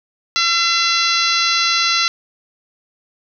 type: harmonic tone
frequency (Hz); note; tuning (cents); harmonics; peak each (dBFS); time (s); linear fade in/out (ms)
679; F5; -49; 2 / 3 / 4 / 5 / 6 / 7 / 8 / 9; -20 / -23 / -22 / -24 / -19 / -23 / -26 / -26; 0.36-2.08; 0
effects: none